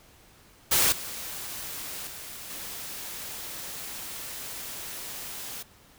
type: noise with level steps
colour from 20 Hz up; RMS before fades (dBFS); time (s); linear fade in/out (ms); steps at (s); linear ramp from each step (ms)
white; -22 / -37 / -41 / -38; 0.71-5.63; 10; 0.92 / 2.07 / 2.5; 2
effects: pink hiss -56 dBFS RMS until 5.98 s